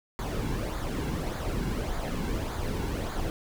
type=noise with flanger; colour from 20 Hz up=brown; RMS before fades=-31 dBFS; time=0.19-3.3 s; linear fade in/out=0 ms; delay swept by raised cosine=0.35 to 1.65 ms; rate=1.7 Hz; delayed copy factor=-0.55; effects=none